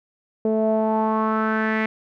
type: tone with low-pass filter sweep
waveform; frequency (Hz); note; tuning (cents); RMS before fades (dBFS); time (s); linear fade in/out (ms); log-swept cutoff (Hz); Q
sawtooth; 218.8; A3; -9; -21; 0.45-1.86; 2; 520 to 2100; 4.6
effects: none